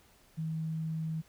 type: tone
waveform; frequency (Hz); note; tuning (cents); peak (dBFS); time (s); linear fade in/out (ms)
sine; 159.7; D#3; +45; -32; 0.37-1.22; 20
effects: pink hiss -63 dBFS RMS until 1.28 s